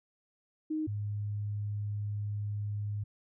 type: tone pair in turn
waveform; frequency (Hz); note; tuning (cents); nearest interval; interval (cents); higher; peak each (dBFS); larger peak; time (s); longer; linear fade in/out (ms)
sine; 311.1 / 103.56; D#4 / G#2; 0 / -4; octave + perfect fifth; 1904; first; -30 / -32; first; 0.7-0.87 / 0.87-3.04; second; 10
effects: none